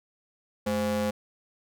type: ring-modulated tone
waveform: square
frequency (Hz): 153.1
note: D#3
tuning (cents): -28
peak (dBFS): -23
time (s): 0.66-1.11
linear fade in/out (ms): 10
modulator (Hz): 367
effects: none